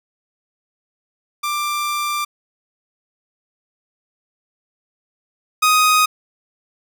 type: tone pair in turn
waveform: sawtooth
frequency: 1183 / 1250.4 Hz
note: D6 / D#6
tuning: +12 / +8 cents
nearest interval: minor second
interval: 96 cents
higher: second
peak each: -16 / -8 dBFS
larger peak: second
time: 1.43-2.25 / 5.62-6.06 s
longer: first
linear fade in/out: 10 ms
effects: none